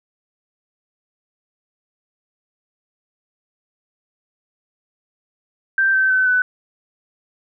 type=tone with pitch steps; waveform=sine; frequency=1568 / 1544.6 / 1521.6 / 1498.9 Hz; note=G6 / G6 / F#6 / F#6; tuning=0 / -26 / +48 / +22 cents; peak=-13 dBFS; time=5.78-6.42 s; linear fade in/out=2 ms; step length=160 ms; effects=none